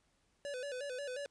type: tone with vibrato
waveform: square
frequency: 536 Hz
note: C5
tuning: 42 cents sharp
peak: -40 dBFS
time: 0.45-1.26 s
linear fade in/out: 0 ms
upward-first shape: square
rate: 5.6 Hz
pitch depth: 110 cents each way
effects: pink hiss -75 dBFS RMS until 1.3 s + resampled to 22050 Hz